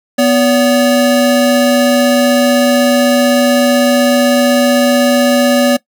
square tone pair together, 246.9 / 570.8 Hz, B3 / D5, 0 / -49 cents, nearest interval octave + minor third, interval 1451 cents, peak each -11 dBFS, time 0.18-5.77 s, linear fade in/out 10 ms, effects noise-tail reverb RT60 0.1 s tail -20 dB re dry

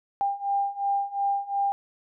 sine beating tone pair, 797 / 799.8 Hz, G5 / G5, +28 / +35 cents, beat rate 2.8 Hz, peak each -28 / -26 dBFS, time 0.21-1.72 s, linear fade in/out 0 ms, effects none

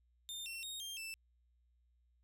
sawtooth tone with pitch steps, 3616 / 2710 / 3727 / 3193 / 2653 Hz, A7 / E7 / A#7 / G7 / E7, +47 / +47 / -1 / +31 / +10 cents, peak -40 dBFS, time 0.29-1.14 s, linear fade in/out 0 ms, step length 170 ms, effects added 60 Hz sine -70 dBFS peak until 2.23 s

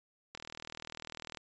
click train, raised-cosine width 0.2 ms, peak -25 dBFS, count 42, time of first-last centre 0.35-1.372 s, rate 40.1 Hz, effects resampled to 16000 Hz

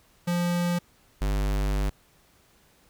square tone pair in turn, 174.61 / 49.83 Hz, F3 / G1, 0 / +29 cents, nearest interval octave + minor seventh, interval 2171 cents, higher first, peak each -24 dBFS, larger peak neither, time 0.27-0.79 / 1.21-1.9 s, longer second, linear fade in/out 10 ms, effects pink hiss -61 dBFS RMS until 2.89 s

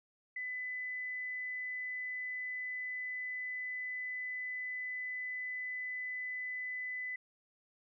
sine tone, 2004 Hz, B6, 25 cents sharp, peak -37 dBFS, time 0.36-7.16 s, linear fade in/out 5 ms, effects none

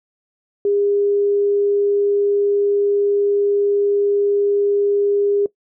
sine tone, 405.4 Hz, G#4, 42 cents flat, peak -14 dBFS, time 0.65-5.46 s, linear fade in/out 2 ms, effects noise-tail reverb RT60 0.1 s tail -19 dB re dry

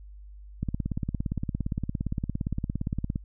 click train, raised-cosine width 5 ms, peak -16 dBFS, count 45, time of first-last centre 0.63-3.159 s, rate 17.4 Hz, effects added 50 Hz sine -43 dBFS peak until 3.24 s

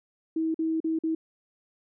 sine tone with dropouts, 321.7 Hz, E4, 42 cents flat, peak -24 dBFS, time 0.36-1.15 s, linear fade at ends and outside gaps 5 ms, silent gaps 0.544-0.59 / 0.803-0.843 / 0.989-1.036 s, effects none

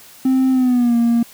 triangle tone with pitch glide, 261.6 to 234.4 Hz, C4 to A#3, 0 to +10 cents, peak -9 dBFS, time 0.25-1.23 s, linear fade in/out 5 ms, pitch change -190 cents, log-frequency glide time 0.51-0.96 s, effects tanh soft clip ceiling -6 dBFS + white hiss -43 dBFS RMS until 1.33 s

